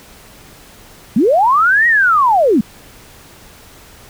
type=linear two-way sweep; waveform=sine; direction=up then down; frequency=185.9 to 1917 to 185.9 Hz; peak=-8 dBFS; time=1.16-2.61 s; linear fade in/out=5 ms; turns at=1.87 s; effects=pink hiss -41 dBFS RMS until 4.09 s